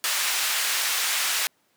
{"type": "band-pass noise", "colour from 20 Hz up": "pink", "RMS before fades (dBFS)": -25, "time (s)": [0.04, 1.47], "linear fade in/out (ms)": 0, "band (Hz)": [1600, 16000], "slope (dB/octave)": 12, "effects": ["pink hiss -66 dBFS RMS until 1.76 s", "high-pass 200 Hz 12 dB/octave"]}